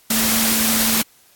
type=tone in noise; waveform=sine; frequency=223.5 Hz; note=A3; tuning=27 cents sharp; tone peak=-21 dBFS; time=0.1-1.02 s; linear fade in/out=5 ms; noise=white; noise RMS=-18 dBFS; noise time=0.1-1.02 s; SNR=-6 dB; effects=white hiss -53 dBFS RMS until 1.35 s + AAC 64 kbps